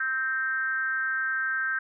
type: tone with frequency modulation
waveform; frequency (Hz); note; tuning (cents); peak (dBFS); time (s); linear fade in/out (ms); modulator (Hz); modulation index
sine; 1568; G6; 0; -25; 0-1.79; 5; 267; 0.63
effects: none